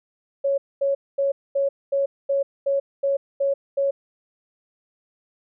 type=tone bursts; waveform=sine; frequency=554.4 Hz; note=C#5; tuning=in tune; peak=-18 dBFS; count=10; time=0.44-3.91 s; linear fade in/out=10 ms; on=140 ms; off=230 ms; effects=none